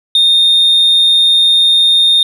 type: tone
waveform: sine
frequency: 3663 Hz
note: A#7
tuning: 31 cents flat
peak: -4 dBFS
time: 0.15-2.23 s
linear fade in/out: 2 ms
effects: tanh soft clip ceiling -4 dBFS